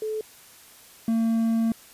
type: tone pair in turn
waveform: sine / triangle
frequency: 432.9 / 226.8 Hz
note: A4 / A#3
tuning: -28 / -47 cents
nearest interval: major seventh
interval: 1119 cents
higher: first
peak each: -26 / -18 dBFS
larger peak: second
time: 0.02-0.21 / 1.08-1.72 s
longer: second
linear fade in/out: 2 ms
effects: white hiss -50 dBFS RMS until 1.93 s + resampled to 32000 Hz